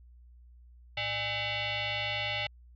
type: tone with frequency modulation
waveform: sine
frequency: 110 Hz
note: A2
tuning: in tune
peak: -30 dBFS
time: 0.97-2.47 s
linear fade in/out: 5 ms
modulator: 711 Hz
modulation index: 4.8
effects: added 60 Hz sine -52 dBFS peak until 2.75 s